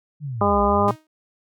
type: linear two-way sweep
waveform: sine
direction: down then up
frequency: 155.56 to 56.6 to 125.6 Hz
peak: -26 dBFS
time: 0.2-0.96 s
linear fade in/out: 50 ms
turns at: 0.62 s
type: harmonic tone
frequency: 203.1 Hz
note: G#3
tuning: 38 cents flat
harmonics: 1 / 2 / 3 / 4 / 5 / 6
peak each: -23 / -23 / -23 / -23 / -23 / -23 dBFS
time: 0.41-0.91 s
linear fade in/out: 2 ms
type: tone with exponential decay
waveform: sawtooth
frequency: 313 Hz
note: D#4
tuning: 10 cents sharp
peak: -25 dBFS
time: 0.88-1.07 s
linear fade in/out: 2 ms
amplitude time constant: 40 ms
effects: none